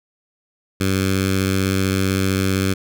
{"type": "tone with notch filter", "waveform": "10% pulse", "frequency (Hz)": 95.6, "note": "G2", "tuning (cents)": -43, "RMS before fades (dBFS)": -19, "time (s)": [0.8, 2.74], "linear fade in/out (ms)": 10, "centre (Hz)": 710, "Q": 0.7, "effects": []}